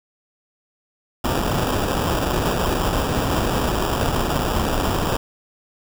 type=noise with sample-and-hold; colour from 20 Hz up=pink; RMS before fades=-21 dBFS; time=1.24-5.17 s; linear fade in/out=5 ms; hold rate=2100 Hz; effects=none